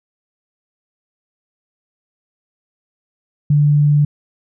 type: tone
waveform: sine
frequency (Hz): 146.83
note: D3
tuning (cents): 0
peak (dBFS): -9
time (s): 3.5-4.05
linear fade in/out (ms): 5
effects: none